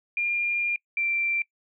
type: tone pair in turn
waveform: sine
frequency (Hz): 2404 / 2355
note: D7 / D7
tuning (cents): +40 / +4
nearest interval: unison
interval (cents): 36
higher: first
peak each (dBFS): -23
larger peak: neither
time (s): 0.17-0.76 / 0.97-1.42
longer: first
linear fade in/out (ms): 2
effects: noise-tail reverb RT60 0.1 s tail -24 dB re dry